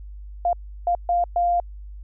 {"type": "tone bursts at uneven times", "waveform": "sine", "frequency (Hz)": 698.5, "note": "F5", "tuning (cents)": 0, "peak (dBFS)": -17, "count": 4, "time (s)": [[0.45, 0.53], [0.87, 0.95], [1.09, 1.24], [1.36, 1.6]], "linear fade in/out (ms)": 2, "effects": ["added 50 Hz sine -35 dBFS peak until 2.03 s"]}